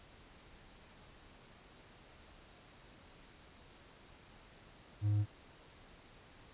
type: tone with hard clipping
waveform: sine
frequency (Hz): 103.83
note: G#2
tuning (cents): 0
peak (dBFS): -30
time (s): 5.01-5.26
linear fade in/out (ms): 50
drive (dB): 3
effects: pink hiss -59 dBFS RMS until 6.53 s + resampled to 8000 Hz